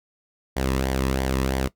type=tone with flanger; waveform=sawtooth; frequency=66 Hz; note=C2; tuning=16 cents sharp; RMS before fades=-24 dBFS; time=0.56-1.68 s; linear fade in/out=10 ms; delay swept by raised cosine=0.75 to 1.37 ms; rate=3 Hz; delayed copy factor=-0.55; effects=noise-tail reverb RT60 0.1 s tail -17 dB re dry